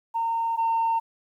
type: tone pair in turn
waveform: sine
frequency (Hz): 916 / 911.3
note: A#5 / A#5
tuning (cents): -31 / -39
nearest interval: unison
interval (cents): 8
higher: first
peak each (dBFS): -22 / -19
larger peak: second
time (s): 0.14-0.57 / 0.57-1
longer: neither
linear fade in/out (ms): 20
effects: tanh soft clip ceiling -18 dBFS + 10-bit